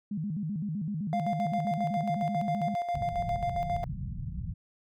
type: tone with vibrato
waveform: sine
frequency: 179.7 Hz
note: F3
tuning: 50 cents sharp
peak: -30 dBFS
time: 0.11-2.75 s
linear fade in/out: 5 ms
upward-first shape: square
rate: 7.8 Hz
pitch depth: 240 cents each way
type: tone with tremolo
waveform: triangle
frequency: 698.5 Hz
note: F5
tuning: in tune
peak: -25 dBFS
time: 1.13-3.84 s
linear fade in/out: 0 ms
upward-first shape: square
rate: 7.4 Hz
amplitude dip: 55%
type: low-pass noise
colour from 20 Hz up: white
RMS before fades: -36 dBFS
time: 2.94-4.54 s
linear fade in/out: 10 ms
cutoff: 180 Hz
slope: 48 dB/octave
effects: none